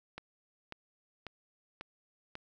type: click train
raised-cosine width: 0.3 ms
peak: -26 dBFS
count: 5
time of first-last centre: 0.18-2.354 s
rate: 1.84 Hz
effects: none

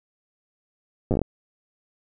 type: slowing click train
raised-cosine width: 2 ms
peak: -10 dBFS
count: 8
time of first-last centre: 1.11-1.217 s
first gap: 8 ms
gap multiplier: 1.21
effects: none

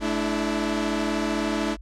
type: chord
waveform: sawtooth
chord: A suspended fourth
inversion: none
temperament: equal with one note detuned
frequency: 215.3 / 293.7 / 329.6 Hz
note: A3 / D4 / E4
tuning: -37 / 0 / 0 cents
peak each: -24 dBFS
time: 0-1.77 s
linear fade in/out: 50 ms
effects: added 50 Hz sine -39 dBFS peak until 1.81 s + low-pass 7000 Hz 12 dB/octave

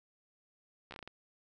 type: slowing click train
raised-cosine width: 0.3 ms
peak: -30 dBFS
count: 7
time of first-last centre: 0.91-1.076 s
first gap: 13 ms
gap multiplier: 1.3
effects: none

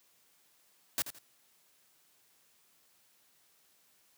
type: noise with echo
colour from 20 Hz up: white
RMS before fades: -31 dBFS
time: 0.98-1.02 s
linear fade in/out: 0 ms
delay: 83 ms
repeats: 2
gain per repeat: -11 dB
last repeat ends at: 1.186 s
effects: white hiss -68 dBFS RMS until 4.17 s + high-pass 100 Hz 12 dB/octave

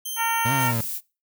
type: tone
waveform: 5% pulse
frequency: 3136 Hz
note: G7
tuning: in tune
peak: -20 dBFS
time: 0.05-0.68 s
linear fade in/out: 10 ms
type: harmonic tone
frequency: 459.3 Hz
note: A#4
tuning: 26 cents flat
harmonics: 2 / 3 / 4 / 5 / 6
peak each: -24 / -28 / -30 / -32 / -34 dBFS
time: 0.16-0.74 s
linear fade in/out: 50 ms
type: exponential two-way sweep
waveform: 30% pulse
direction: up then down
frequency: 110.1 to 140.1 to 110.1 Hz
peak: -21 dBFS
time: 0.45-0.81 s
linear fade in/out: 5 ms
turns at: 0.53 s
type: noise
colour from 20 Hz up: violet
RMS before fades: -30 dBFS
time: 0.57-1.01 s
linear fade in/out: 50 ms
effects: noise-tail reverb RT60 0.3 s tail -23 dB re dry

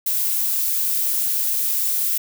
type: noise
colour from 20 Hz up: violet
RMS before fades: -21 dBFS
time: 0.06-2.18 s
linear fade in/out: 5 ms
effects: none

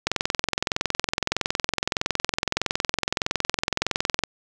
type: click train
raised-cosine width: 0.2 ms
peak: -4 dBFS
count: 91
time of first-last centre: 0.07-4.237 s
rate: 21.6 Hz
effects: none

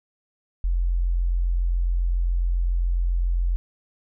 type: tone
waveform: sine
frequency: 43.65 Hz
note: F1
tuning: in tune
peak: -19 dBFS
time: 0.64-3.56 s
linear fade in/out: 0 ms
effects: none

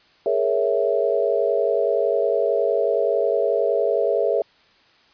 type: chord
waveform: sine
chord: A# half-diminished seventh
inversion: third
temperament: equal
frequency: 415.3 / 466.2 / 554.4 / 659.3 Hz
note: G#4 / A#4 / C#5 / E5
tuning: 0 / 0 / 0 / 0 cents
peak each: -23 dBFS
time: 0.26-4.42 s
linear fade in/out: 2 ms
effects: white hiss -56 dBFS RMS until 5.13 s + resampled to 11025 Hz

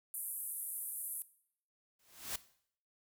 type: band-pass noise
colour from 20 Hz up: white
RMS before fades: -42 dBFS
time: 0.14-1.22 s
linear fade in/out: 0 ms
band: 9500 to 13000 Hz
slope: 48 dB/octave
type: noise with exponential growth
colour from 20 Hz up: white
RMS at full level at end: -36 dBFS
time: 1.99-2.36 s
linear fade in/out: 5 ms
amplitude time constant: 80 ms
effects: noise-tail reverb RT60 0.6 s tail -17 dB re dry

